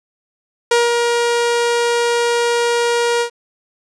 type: tone with ADSR envelope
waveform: sawtooth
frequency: 473.9 Hz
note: A#4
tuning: 28 cents sharp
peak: -6 dBFS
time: 0.71-3.3 s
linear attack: 5 ms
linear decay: 180 ms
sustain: -4 dB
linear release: 90 ms
effects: resampled to 22050 Hz + 8-bit